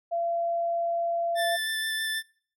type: tone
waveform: sine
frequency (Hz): 681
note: F5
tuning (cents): -44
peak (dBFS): -25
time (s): 0.11-1.57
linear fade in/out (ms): 20
type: tone with vibrato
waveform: 25% pulse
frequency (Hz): 1765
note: A6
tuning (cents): +5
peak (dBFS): -24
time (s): 1.35-2.23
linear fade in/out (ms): 50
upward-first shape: square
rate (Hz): 6.3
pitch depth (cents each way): 8
effects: noise-tail reverb RT60 0.5 s tail -25 dB re dry